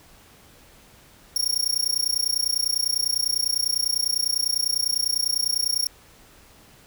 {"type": "tone with amplitude modulation", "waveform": "sawtooth", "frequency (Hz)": 5550, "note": "F8", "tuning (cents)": -12, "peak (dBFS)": -15, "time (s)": [1.36, 5.87], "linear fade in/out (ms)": 2, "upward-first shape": "sine", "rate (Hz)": 30, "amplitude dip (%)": 100, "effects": ["pink hiss -52 dBFS RMS until 6.86 s"]}